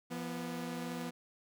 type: tone pair together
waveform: sawtooth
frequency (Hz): 170.46 / 245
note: F3 / B3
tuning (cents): -42 / -14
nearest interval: tritone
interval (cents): 628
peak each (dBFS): -38 / -36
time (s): 0.1-1.11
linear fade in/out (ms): 20
effects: none